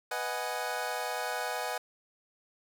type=chord; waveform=25% pulse; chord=G# minor seventh; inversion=first; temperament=equal; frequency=493.9 / 622.3 / 740 / 830.6 Hz; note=B4 / D#5 / F#5 / G#5; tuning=0 / 0 / 0 / 0 cents; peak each=-35 / -35 / -33 / -34 dBFS; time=0.11-1.78 s; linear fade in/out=5 ms; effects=none